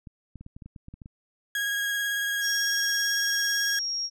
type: clicks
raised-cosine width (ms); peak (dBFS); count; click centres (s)
5; -30; 12; 0.072 / 0.357 / 0.41 / 0.464 / 0.565 / 0.622 / 0.66 / 0.762 / 0.884 / 0.94 / 1.018 / 1.059
type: tone with vibrato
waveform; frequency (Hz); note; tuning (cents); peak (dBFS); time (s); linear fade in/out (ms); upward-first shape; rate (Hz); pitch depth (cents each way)
35% pulse; 1644; G#6; -18; -24; 1.55-3.79; 2; sine; 18; 17
type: tone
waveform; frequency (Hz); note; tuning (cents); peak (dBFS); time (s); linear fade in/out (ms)
sine; 5588; F8; 0; -27; 2.41-4.1; 50
effects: none